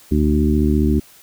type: harmonic tone with a mistuned harmonic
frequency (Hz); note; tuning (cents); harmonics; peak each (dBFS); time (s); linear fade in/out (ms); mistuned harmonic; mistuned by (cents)
74.6; D2; +28; 1 / 2 / 3 / 4 / 5; -17 / -23 / -18 / -20 / -23; 0.11-1; 10; 1; -39
effects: white hiss -47 dBFS RMS until 1.22 s